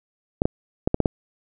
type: clicks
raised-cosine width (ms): 2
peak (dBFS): -5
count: 6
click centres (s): 0.419 / 0.455 / 0.875 / 0.944 / 1.003 / 1.058
effects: none